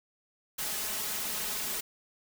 white noise with comb filter, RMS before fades -34 dBFS, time 0.58-1.81 s, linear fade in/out 10 ms, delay 4.7 ms, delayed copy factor +0.65, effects none

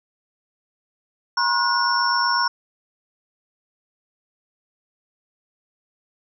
sine tone cluster, 960 / 1068 / 1449 / 5440 Hz, B5 / C6 / F#6 / F8, -49 / +35 / -37 / -46 cents, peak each -23 dBFS, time 1.37-2.48 s, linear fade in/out 5 ms, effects none

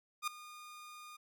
sawtooth tone with ADSR envelope, 1219 Hz, D#6, 36 cents flat, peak -28 dBFS, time 0.22-1.17 s, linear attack 55 ms, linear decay 3 ms, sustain -18 dB, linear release 13 ms, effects none

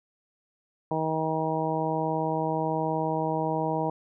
harmonic tone, 158.8 Hz, D#3, 36 cents sharp, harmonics 1 / 2 / 3 / 4 / 5 / 6, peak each -32 / -32 / -32 / -32 / -32 / -32 dBFS, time 0.91-3.9 s, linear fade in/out 2 ms, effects none

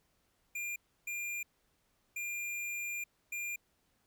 square tone bursts at uneven times, 2400 Hz, D7, 37 cents sharp, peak -37 dBFS, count 4, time 0.55-0.76 / 1.07-1.43 / 2.16-3.04 / 3.32-3.56 s, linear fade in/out 5 ms, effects pink hiss -75 dBFS RMS until 4.06 s

